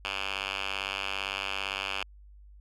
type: tone with band-pass filter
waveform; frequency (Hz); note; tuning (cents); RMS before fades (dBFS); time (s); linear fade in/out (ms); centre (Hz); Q
5% pulse; 97.7; G2; -5; -34; 0.05-2.03; 0; 2500; 2.4
effects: added 50 Hz sine -49 dBFS peak until 2.6 s